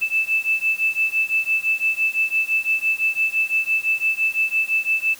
sine beating tone pair, 2632 / 2637.9 Hz, E7 / E7, -3 / +1 cents, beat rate 5.9 Hz, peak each -21 dBFS, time 0.01-5.15 s, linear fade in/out 20 ms, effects white hiss -43 dBFS RMS until 5.19 s

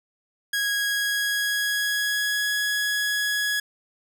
sawtooth tone with pitch glide, 1651 to 1676 Hz, G#6 to G#6, -11 to +15 cents, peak -19 dBFS, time 0.53-3.6 s, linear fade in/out 5 ms, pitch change +26 cents, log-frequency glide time 0.81-2.51 s, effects none

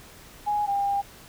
sine tone pair in turn, 830.6 / 800.9 Hz, G#5 / G5, 0 / +37 cents, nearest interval minor second, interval 63 cents, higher first, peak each -22 dBFS, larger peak neither, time 0.46-0.67 / 0.67-1.02 s, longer second, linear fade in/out 20 ms, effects pink hiss -48 dBFS RMS until 1.28 s

